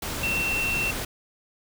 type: tone in noise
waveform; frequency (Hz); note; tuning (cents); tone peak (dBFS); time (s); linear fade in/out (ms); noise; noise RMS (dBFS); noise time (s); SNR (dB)
sine; 2700; E7; +41; -24; 0.23-0.91; 5; pink; -31; 0.02-1.05; +4
effects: none